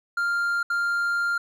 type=tone bursts at uneven times; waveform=triangle; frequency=1396.9 Hz; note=F6; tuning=in tune; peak=-20 dBFS; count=2; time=0.17-0.63 / 0.7-1.38 s; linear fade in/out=5 ms; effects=none